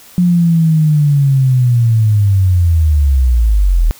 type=linear sweep; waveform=sine; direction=down; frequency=179.6 to 38.21 Hz; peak=-7 dBFS; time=0.18-3.91 s; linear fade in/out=0 ms; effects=white hiss -40 dBFS RMS until 3.99 s